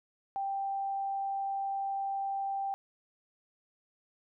sine tone, 786 Hz, G5, 4 cents sharp, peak -31 dBFS, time 0.36-2.74 s, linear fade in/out 0 ms, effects none

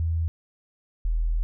sine tone pair in turn, 82.3 / 40.56 Hz, E2 / E1, -2 / -27 cents, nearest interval octave, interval 1225 cents, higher first, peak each -22 / -21 dBFS, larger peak second, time 0-0.28 / 1.05-1.43 s, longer second, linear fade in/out 0 ms, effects none

